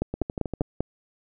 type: two click trains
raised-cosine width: 2 ms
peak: -16 / -11 dBFS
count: 7 / 5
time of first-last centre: 0.14-0.616 / 0.02-0.806 s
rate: 12.6 / 5.09 Hz
effects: none